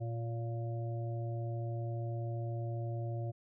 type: harmonic tone with a mistuned harmonic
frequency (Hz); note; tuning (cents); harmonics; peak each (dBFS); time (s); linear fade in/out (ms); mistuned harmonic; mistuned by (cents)
116.54; A#2; 0; 1 / 3 / 5 / 6; -35 / -46 / -47 / -49; 0-3.32; 20; 5; -26
effects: none